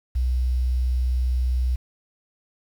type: tone with quantisation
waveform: sine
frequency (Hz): 62.5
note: B1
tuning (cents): +21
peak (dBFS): -19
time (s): 0.15-1.76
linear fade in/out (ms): 10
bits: 8
effects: none